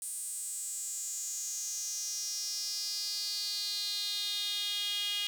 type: tone with high-pass filter sweep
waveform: sawtooth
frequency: 410 Hz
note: G#4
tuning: 22 cents flat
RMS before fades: -36 dBFS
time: 0.02-5.27 s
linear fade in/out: 0 ms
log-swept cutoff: 8900 to 3100 Hz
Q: 5.7
effects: none